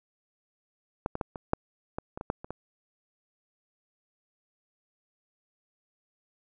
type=clicks; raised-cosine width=1 ms; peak=-15 / -18 / -16 / -23 / -9 / -18 / -23 / -22 / -13 / -26 / -21 dBFS; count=11; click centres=1.061 / 1.154 / 1.212 / 1.358 / 1.534 / 1.985 / 2.175 / 2.211 / 2.301 / 2.445 / 2.506 s; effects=none